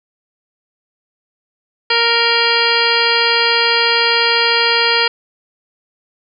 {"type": "harmonic tone with a mistuned harmonic", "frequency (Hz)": 466.2, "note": "A#4", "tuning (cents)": 0, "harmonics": [1, 2, 3, 4, 5, 6, 7, 9, 10], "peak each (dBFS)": [-20, -20, -20, -20, -20, -20, -20, -20, -20], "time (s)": [1.9, 5.08], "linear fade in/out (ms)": 5, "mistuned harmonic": 10, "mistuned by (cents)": 46, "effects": []}